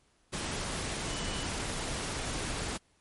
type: tone in noise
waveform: sine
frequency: 2960 Hz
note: F#7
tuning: in tune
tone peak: -43 dBFS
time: 1.09-1.47 s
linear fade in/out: 20 ms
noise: pink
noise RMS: -35 dBFS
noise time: 0.32-2.78 s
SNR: -11 dB
effects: pink hiss -69 dBFS RMS until 3 s + MP3 48 kbps